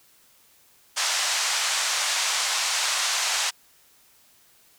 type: band-pass noise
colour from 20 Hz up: white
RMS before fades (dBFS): -25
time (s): 0.96-3.51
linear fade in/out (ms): 20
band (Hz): 710 to 7500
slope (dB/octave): 24
effects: white hiss -58 dBFS RMS until 4.78 s